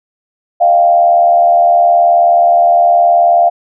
sine tone with frequency modulation, 695 Hz, F5, 9 cents flat, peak -5 dBFS, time 0.6-3.5 s, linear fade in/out 20 ms, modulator 79.1 Hz, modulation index 0.62, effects none

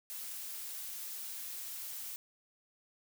blue noise, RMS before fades -43 dBFS, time 0.1-2.16 s, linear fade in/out 0 ms, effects none

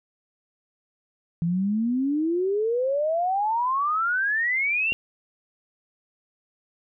sine exponential sweep, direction up, 164 to 2794 Hz, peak -21 dBFS, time 1.42-4.93 s, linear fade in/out 0 ms
click, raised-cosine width 2 ms, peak -23 dBFS, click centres 4.922 s
effects none

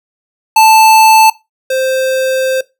square tone pair in turn, 880 / 523.3 Hz, A5 / C5, 0 / 0 cents, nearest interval major sixth, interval 900 cents, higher first, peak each -4 / -12 dBFS, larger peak first, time 0.56-1.3 / 1.7-2.61 s, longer second, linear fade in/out 5 ms, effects noise-tail reverb RT60 0.2 s tail -18 dB re dry

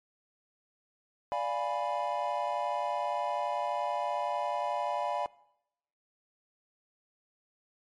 triangle chord, D diminished seventh, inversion none, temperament equal, 587.3 / 698.5 / 830.6 / 987.8 Hz, D5 / F5 / Ab5 / Cb6, 0 / 0 / 0 / 0 cents, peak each -33 dBFS, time 1.32-5.26 s, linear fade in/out 0 ms, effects noise-tail reverb RT60 0.8 s tail -21 dB re dry + MP3 48 kbps

